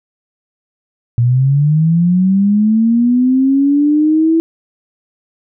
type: linear sweep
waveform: sine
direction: up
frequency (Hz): 116.54 to 329.6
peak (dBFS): -8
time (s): 1.18-4.4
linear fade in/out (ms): 0
effects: none